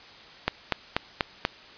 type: click train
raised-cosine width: 0.3 ms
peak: -6 dBFS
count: 5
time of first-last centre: 0.48-1.451 s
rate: 4.12 Hz
effects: white hiss -48 dBFS RMS until 1.77 s + resampled to 11025 Hz